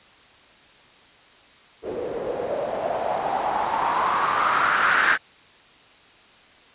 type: noise with low-pass filter sweep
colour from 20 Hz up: blue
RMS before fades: -23 dBFS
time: 1.82-5.18 s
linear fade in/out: 50 ms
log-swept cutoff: 430 to 1600 Hz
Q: 5
effects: white hiss -51 dBFS RMS until 6.74 s + resampled to 8000 Hz